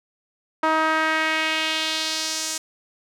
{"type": "tone with band-pass filter sweep", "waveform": "sawtooth", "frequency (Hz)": 316.3, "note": "D#4", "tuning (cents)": 29, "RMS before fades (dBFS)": -23, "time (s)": [0.63, 2.58], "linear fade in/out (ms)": 5, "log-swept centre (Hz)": [1100, 7100], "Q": 1.8, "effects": []}